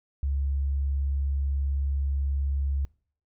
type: tone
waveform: sine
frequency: 69.3 Hz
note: C#2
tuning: in tune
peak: -24 dBFS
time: 0.23-2.85 s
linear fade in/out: 0 ms
effects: noise-tail reverb RT60 0.5 s tail -24 dB re dry